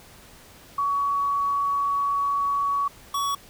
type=tone pair in turn; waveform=sine / square; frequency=1126 / 1126 Hz; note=C#6 / C#6; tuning=+27 / +27 cents; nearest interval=unison; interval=0 cents; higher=neither; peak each=-21 / -24 dBFS; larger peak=first; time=0.78-2.88 / 3.14-3.35 s; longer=first; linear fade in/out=5 ms; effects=pink hiss -49 dBFS RMS until 3.49 s